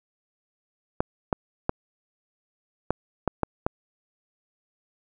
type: clicks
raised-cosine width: 1 ms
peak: -8 dBFS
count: 7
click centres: 1.005 / 1.328 / 1.694 / 2.906 / 3.277 / 3.433 / 3.665 s
effects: none